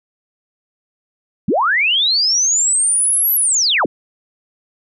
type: linear two-way sweep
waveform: sine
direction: up then down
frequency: 139.7 to 11900 to 139.7 Hz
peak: -12 dBFS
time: 1.48-3.86 s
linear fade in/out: 5 ms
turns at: 3.34 s
effects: none